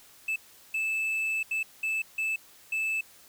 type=tone bursts at uneven times; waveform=triangle; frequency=2626 Hz; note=E7; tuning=7 cents flat; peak=-25 dBFS; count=6; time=0.28-0.36 / 0.74-1.43 / 1.51-1.63 / 1.83-2.02 / 2.18-2.36 / 2.72-3.01 s; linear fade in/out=5 ms; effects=white hiss -55 dBFS RMS until 3.28 s